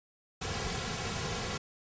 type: noise with comb filter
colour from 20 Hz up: pink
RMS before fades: -35 dBFS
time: 0.41-1.58 s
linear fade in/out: 10 ms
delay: 3.3 ms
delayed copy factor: -0.65
effects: resampled to 16000 Hz